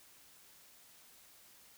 silence, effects white hiss -61 dBFS RMS until 1.77 s

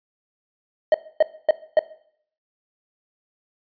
triangle tone bursts, 622.3 Hz, D#5, in tune, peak -9 dBFS, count 4, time 0.92-1.792 s, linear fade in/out 2 ms, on 23 ms, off 260 ms, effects noise-tail reverb RT60 0.6 s tail -17 dB re dry + resampled to 11025 Hz

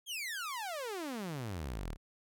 sawtooth exponential sweep, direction down, 3342 to 32.79 Hz, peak -34 dBFS, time 0.06-1.97 s, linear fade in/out 50 ms, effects none

